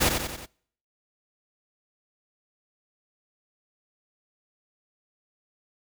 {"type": "noise with echo", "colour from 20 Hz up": "pink", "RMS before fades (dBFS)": -21, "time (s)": [0, 0.1], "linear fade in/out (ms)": 20, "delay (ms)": 91, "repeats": 4, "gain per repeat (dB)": -5, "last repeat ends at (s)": 0.464, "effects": ["noise-tail reverb RT60 0.6 s tail -25 dB re dry"]}